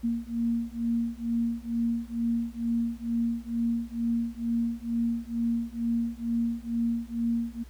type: beating tone pair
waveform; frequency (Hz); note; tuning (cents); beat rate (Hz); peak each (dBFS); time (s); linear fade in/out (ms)
sine; 231.8 / 234; A#3 / A#3; -10 / +7; 2.2; -29; 0.03-7.64; 20
effects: added 60 Hz sine -46 dBFS peak until 7.69 s + pink hiss -58 dBFS RMS until 7.69 s